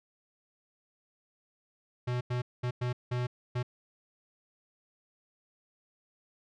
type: tone bursts at uneven times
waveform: square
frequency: 123.47 Hz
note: B2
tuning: in tune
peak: -30 dBFS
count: 6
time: 2.07-2.21 / 2.3-2.42 / 2.63-2.71 / 2.81-2.93 / 3.11-3.27 / 3.55-3.63 s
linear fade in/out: 10 ms
effects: low-pass 4000 Hz 12 dB/octave